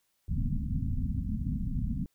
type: low-pass noise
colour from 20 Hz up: pink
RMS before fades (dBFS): -31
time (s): 0.28-2.06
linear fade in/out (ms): 2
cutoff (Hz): 260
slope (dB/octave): 96
effects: white hiss -75 dBFS RMS until 2.14 s